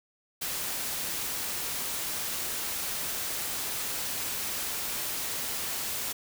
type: noise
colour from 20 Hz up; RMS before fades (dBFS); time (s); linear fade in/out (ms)
white; -33; 0.41-6.13; 10
effects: none